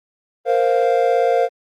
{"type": "chord", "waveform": "triangle", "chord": "Bb suspended second", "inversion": "none", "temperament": "equal", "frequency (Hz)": [466.2, 523.3, 698.5], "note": ["Bb4", "C5", "F5"], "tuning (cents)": [0, 0, 0], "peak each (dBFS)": -16, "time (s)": [0.45, 1.49], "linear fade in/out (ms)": 50, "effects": ["Opus 24 kbps"]}